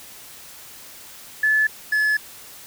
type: tone pair in turn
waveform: sine / triangle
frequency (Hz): 1729 / 1716.1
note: A6 / A6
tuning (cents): -31 / -44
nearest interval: unison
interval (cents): 13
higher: first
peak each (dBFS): -15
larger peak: neither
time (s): 1.43-1.67 / 1.92-2.17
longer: second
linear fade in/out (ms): 5
effects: white hiss -42 dBFS RMS until 2.66 s

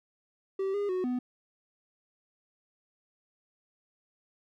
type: tone with pitch steps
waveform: triangle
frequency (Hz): 386.6 / 407 / 368.4 / 249.1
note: G4 / G#4 / F#4 / B3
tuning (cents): -24 / -35 / -7 / +15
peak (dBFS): -26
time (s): 0.59-1.19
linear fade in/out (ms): 5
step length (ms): 150
effects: none

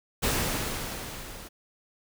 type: noise with level ramp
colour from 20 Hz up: pink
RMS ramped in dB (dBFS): -25 to -44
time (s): 0.22-1.49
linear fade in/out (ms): 20
effects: none

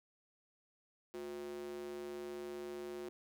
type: tone with high-pass filter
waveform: square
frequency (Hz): 72.3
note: D2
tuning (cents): -27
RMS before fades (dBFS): -45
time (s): 1.14-3.09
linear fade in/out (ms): 0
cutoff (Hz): 340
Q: 4.3
effects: none

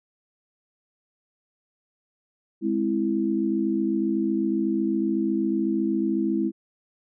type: chord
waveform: sine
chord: Ab augmented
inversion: none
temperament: equal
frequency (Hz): 207.7 / 261.6 / 329.6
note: Ab3 / C4 / E4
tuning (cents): 0 / 0 / 0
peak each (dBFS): -26 / -28 / -24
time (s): 2.61-6.52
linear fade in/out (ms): 50
effects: none

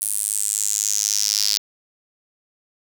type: tone with high-pass filter sweep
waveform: square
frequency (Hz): 51.91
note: G#1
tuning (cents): 0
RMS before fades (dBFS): -22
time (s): 0.01-1.58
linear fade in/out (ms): 5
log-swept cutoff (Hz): 10000 to 4800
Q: 4.7
effects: none

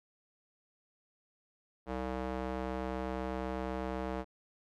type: tone with band-pass filter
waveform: square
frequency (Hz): 64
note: C2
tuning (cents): -38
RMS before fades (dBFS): -37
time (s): 1.86-4.25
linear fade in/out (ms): 50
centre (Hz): 620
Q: 0.81
effects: none

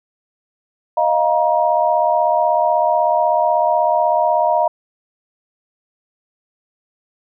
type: chord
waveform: sine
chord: Eb suspended second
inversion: none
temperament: equal with one note detuned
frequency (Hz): 622.3 / 698.5 / 947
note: Eb5 / F5 / Bb5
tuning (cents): 0 / 0 / +27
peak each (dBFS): -17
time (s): 0.97-4.68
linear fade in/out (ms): 5
effects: none

